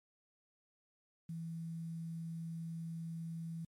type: tone with quantisation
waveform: sine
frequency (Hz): 164.9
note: E3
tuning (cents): +1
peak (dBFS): -40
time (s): 1.29-3.65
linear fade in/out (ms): 5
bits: 11
effects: MP3 64 kbps